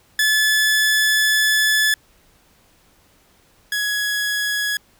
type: tone pair in turn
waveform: sawtooth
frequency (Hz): 1726 / 1675.9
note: A6 / G#6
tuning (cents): -34 / +15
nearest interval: minor second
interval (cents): 51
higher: first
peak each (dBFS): -11 / -16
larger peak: first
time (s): 0.19-1.94 / 3.72-4.77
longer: first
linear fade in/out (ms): 2
effects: pink hiss -56 dBFS RMS until 4.99 s